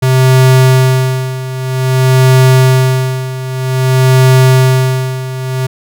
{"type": "tone with tremolo", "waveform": "square", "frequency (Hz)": 130, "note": "C3", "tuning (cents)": -11, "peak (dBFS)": -4, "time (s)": [0.02, 5.67], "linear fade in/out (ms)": 10, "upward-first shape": "sine", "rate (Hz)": 0.52, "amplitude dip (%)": 80, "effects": []}